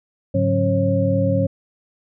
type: tone cluster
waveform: sine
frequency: 104.1 / 140.6 / 181.1 / 272.8 / 543 Hz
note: G#2 / C#3 / F#3 / C#4 / C#5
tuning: +5 / +25 / -37 / -28 / -36 cents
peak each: -20 / -27 / -22 / -24 / -20 dBFS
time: 0.34-1.47 s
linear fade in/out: 10 ms
effects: none